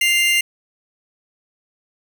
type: tone pair together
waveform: 45% pulse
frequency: 2093 / 2794 Hz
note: C7 / F7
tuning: 0 / 0 cents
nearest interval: perfect fourth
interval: 500 cents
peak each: -17 dBFS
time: 0.01-0.41 s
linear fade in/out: 5 ms
effects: none